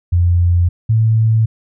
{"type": "tone pair in turn", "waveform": "sine", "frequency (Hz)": [87.31, 111.38], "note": ["F2", "A2"], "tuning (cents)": [0, 22], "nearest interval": "major third", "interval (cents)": 422, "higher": "second", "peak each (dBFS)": -9, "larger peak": "neither", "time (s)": [[0.12, 0.69], [0.89, 1.46]], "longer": "neither", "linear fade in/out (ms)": 10, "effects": []}